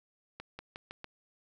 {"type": "accelerating click train", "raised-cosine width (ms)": 0.3, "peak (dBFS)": -26, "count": 5, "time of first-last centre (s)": [0.4, 1.044], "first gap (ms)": 190, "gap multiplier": 0.89, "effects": []}